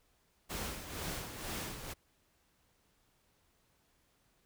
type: noise with tremolo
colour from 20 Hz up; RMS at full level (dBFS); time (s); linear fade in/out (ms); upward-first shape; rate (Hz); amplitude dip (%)
pink; -39; 0.49-1.94; 20; sine; 2.1; 60
effects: pink hiss -73 dBFS RMS until 4.45 s